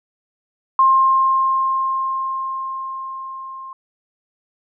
sine tone with level ramp, 1061 Hz, C6, 24 cents sharp, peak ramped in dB -9 to -31 dBFS, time 0.79-3.73 s, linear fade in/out 2 ms, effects none

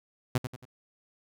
sawtooth tone with echo, 126.2 Hz, B2, 38 cents sharp, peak -19 dBFS, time 0.35-0.38 s, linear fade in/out 5 ms, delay 91 ms, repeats 3, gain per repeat -8 dB, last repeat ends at 0.653 s, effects none

